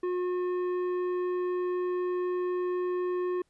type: tone with tanh clipping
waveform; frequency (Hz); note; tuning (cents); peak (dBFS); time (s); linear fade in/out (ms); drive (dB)
sine; 360.4; F#4; -45; -29; 0.03-3.42; 5; 10
effects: pink hiss -73 dBFS RMS until 3.49 s + resampled to 24000 Hz